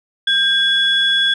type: tone pair together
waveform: sine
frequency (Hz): 1596 / 3384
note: G6 / G#7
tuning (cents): +31 / +32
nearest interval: octave + minor second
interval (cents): 1301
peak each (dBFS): -16 / -13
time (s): 0.27-1.34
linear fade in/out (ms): 5
effects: tanh soft clip ceiling -6 dBFS